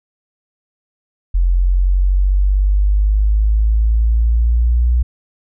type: exponential sweep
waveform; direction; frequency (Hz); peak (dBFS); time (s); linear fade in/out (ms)
sine; up; 43.65 to 60.7; -10; 1.34-5.03; 10
effects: none